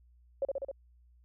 sine tone with echo, 548 Hz, C#5, 20 cents flat, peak -27 dBFS, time 0.42-0.45 s, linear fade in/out 2 ms, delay 66 ms, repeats 4, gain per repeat -2 dB, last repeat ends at 0.714 s, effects added 60 Hz sine -59 dBFS peak until 1.24 s

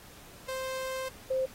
sawtooth / sine tone pair in turn, 523.3 / 523.3 Hz, C5 / C5, 0 / 0 cents, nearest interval unison, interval 0 cents, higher neither, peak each -29 / -26 dBFS, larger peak second, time 0.48-1.09 / 1.3-1.46 s, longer first, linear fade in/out 10 ms, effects pink hiss -52 dBFS RMS until 1.54 s + AAC 48 kbps

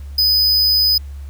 square tone, 5000 Hz, D#8, 8 cents sharp, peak -12 dBFS, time 0.18-0.98 s, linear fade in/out 5 ms, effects added 70 Hz sine -28 dBFS peak until 1.29 s + pink hiss -51 dBFS RMS until 1.29 s

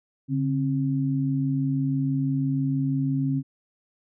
sine tone pair together, 141.6 / 267.7 Hz, C#3 / C4, +37 / +40 cents, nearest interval major seventh, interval 1103 cents, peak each -24 / -25 dBFS, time 0.28-3.43 s, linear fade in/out 50 ms, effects none

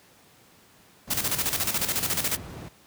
brown noise, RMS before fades -34 dBFS, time 1.07-2.69 s, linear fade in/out 10 ms
white noise with tremolo, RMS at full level -25 dBFS, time 1.1-2.37 s, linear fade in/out 10 ms, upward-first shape square, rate 14 Hz, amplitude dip 65%
effects pink hiss -56 dBFS RMS until 2.86 s + high-pass 100 Hz 12 dB/octave

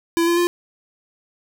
square tone with pitch steps, 336.1 / 342.6 / 349.2 Hz, E4 / F4 / F4, +34 / -33 / 0 cents, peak -16 dBFS, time 0.17-0.47 s, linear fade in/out 0 ms, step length 100 ms, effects none

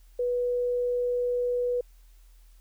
sine tone, 490 Hz, B4, 14 cents flat, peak -24 dBFS, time 0.19-1.81 s, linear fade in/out 5 ms, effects added 41 Hz sine -51 dBFS peak until 2.6 s + white hiss -66 dBFS RMS until 2.6 s

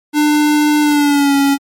square tone with pitch glide, 298.8 to 278.8 Hz, D4 to C#4, +30 to +10 cents, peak -10 dBFS, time 0.13-1.58 s, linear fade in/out 50 ms, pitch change -120 cents, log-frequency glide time 0.81-1.35 s, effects MP3 64 kbps

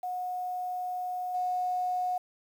sine tone with level steps, 728 Hz, F#5, 28 cents flat, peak -31 / -27 dBFS, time 0.03-2.18 s, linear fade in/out 5 ms, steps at 1.34 s, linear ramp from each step 10 ms, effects 9-bit

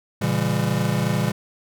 square chord, A# diminished seventh, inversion none, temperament just, 116.54 / 139.85 / 167.82 / 201.4 Hz, A#2 / C#3 / E3 / G3, 0 / +16 / +31 / +47 cents, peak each -26 dBFS, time 0.21-1.32 s, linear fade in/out 10 ms, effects none

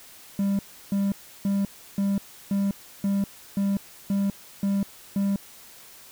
triangle tone bursts, 198.4 Hz, G3, 21 cents sharp, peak -19 dBFS, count 10, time 0.39-5.36 s, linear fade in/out 2 ms, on 200 ms, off 330 ms, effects white hiss -48 dBFS RMS until 6.11 s

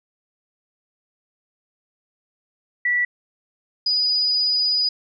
sine tone pair in turn, 1955 / 4942 Hz, B6 / D#8, -18 / -13 cents, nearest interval octave + major third, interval 1605 cents, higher second, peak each -17 dBFS, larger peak neither, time 2.85-3.05 / 3.86-4.89 s, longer second, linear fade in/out 5 ms, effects none

